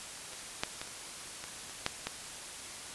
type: clicks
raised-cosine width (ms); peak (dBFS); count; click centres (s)
0.2; -27 / -12 / -20 / -28 / -23 / -29 / -11 / -16; 8; 0.333 / 0.635 / 0.815 / 0.875 / 1.44 / 1.696 / 1.864 / 2.07
effects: white hiss -44 dBFS RMS until 2.94 s + resampled to 24000 Hz